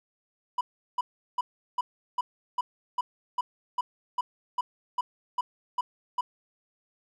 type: tone bursts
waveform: triangle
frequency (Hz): 987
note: B5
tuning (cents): -1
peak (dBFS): -22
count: 15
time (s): 0.58-6.21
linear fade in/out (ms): 5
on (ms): 30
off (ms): 370
effects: none